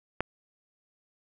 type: click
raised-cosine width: 0.5 ms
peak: -12 dBFS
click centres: 0.206 s
effects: none